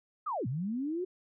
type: linear two-way sweep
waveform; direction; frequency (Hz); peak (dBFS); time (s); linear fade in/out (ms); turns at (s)
sine; down then up; 1311 to 112.2 to 376.9; -31; 0.26-1.05; 10; 0.47
effects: none